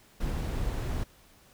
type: noise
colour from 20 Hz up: brown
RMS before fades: -31 dBFS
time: 0.2-1.04 s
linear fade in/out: 10 ms
effects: pink hiss -59 dBFS RMS until 1.53 s